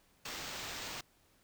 white noise with sample-and-hold, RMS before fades -43 dBFS, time 0.25-1.01 s, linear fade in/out 5 ms, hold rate 11025 Hz, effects pink hiss -69 dBFS RMS until 1.43 s

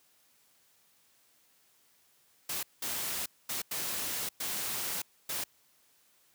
white noise bursts at uneven times, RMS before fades -35 dBFS, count 6, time 2.49-2.63 / 2.82-3.26 / 3.49-3.62 / 3.71-4.29 / 4.4-5.02 / 5.29-5.44 s, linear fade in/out 5 ms, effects white hiss -67 dBFS RMS until 6.34 s + high-pass 80 Hz 12 dB/octave

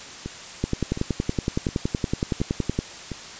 two click trains, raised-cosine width 3 ms, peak -9 / -17 dBFS, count 24 / 5, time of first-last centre 0.64-2.79 / 0.26-3.117 s, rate 10.7 / 1.4 Hz, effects white hiss -39 dBFS RMS until 3.39 s + resampled to 16000 Hz

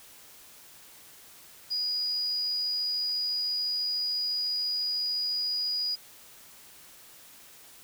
sine tone, 4907 Hz, D#8, 25 cents flat, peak -27 dBFS, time 1.7-5.96 s, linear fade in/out 20 ms, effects white hiss -52 dBFS RMS until 7.83 s

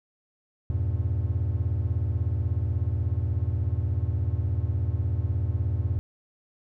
triangle chord, E diminished, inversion none, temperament just, 82.41 / 98.89 / 118.67 Hz, E2 / G2 / Bb2, 0 / +16 / +31 cents, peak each -25 / -26 / -28 dBFS, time 0.7-5.99 s, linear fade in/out 0 ms, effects none

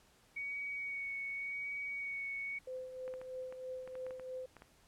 sine tone with vibrato, 2239 Hz, C#7, 17 cents sharp, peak -38 dBFS, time 0.36-2.59 s, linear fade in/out 10 ms, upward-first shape sine, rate 0.89 Hz, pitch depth 16 cents each way
sine tone with tremolo, 513 Hz, C5, 34 cents flat, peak -39 dBFS, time 2.67-4.46 s, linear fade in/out 5 ms, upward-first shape triangle, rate 3.1 Hz, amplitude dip 60%
clicks, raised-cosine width 0.5 ms, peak -37 dBFS, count 11, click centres 3.079 / 3.139 / 3.215 / 3.525 / 3.876 / 3.954 / 4.066 / 4.108 / 4.197 / 4.567 / 4.621 s
effects pink hiss -67 dBFS RMS until 4.87 s + low-pass 12000 Hz 12 dB/octave

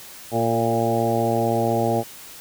harmonic tone with a mistuned harmonic, 115.6 Hz, A#2, 14 cents flat, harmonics 1 / 2 / 3 / 4 / 5 / 6 / 7, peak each -26 / -26 / -26 / -26 / -26 / -26 / -26 dBFS, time 0.31-2.04 s, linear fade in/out 50 ms, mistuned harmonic 4, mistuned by -22 cents, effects white hiss -41 dBFS RMS until 2.4 s

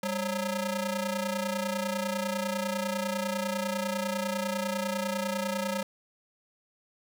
sawtooth ring-modulated tone, 370 Hz, F#4, in tune, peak -22 dBFS, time 0.03-5.83 s, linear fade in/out 5 ms, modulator 170 Hz, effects none

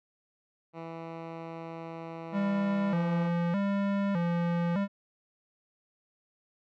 10% pulse tone with pitch glide, 164.81 to 167.11 Hz, E3 to E3, 0 to +24 cents, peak -30 dBFS, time 0.73-3.31 s, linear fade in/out 50 ms, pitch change +24 cents, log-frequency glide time 2.78-3.11 s
square tone with vibrato, 185 Hz, F#3, in tune, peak -27 dBFS, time 2.32-4.88 s, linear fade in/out 50 ms, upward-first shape square, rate 0.82 Hz, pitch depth 130 cents each way
effects low-pass 2000 Hz 12 dB/octave

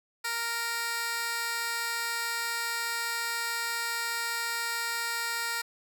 15% pulse tone with high-pass filter, 465.6 Hz, A#4, 2 cents flat, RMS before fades -32 dBFS, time 0.24-5.62 s, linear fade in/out 10 ms, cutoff 1500 Hz, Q 0.66, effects none

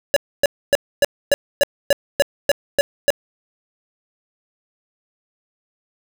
square tone bursts, 568 Hz, C#5, 42 cents sharp, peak -11 dBFS, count 11, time 0.14-3.104 s, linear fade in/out 0 ms, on 24 ms, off 270 ms, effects none

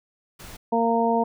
pink noise, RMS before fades -41 dBFS, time 0.39-0.57 s, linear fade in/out 10 ms
harmonic tone, 230.7 Hz, A#3, 18 cents flat, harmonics 1 / 2 / 3 / 4, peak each -24 / -24 / -24 / -24 dBFS, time 0.72-1.24 s, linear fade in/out 10 ms
effects none

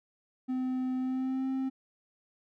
triangle tone with pitch glide, 256.6 to 264.3 Hz, C4 to C4, -34 to +18 cents, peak -27 dBFS, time 0.48-1.7 s, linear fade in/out 20 ms, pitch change +52 cents, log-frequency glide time 0.97-1.48 s, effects none

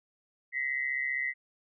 sine tone pair together, 1908.7 / 2044 Hz, A#6 / C7, +40 / -41 cents, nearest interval minor second, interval 119 cents, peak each -33 / -31 dBFS, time 0.52-1.34 s, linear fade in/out 50 ms, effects none

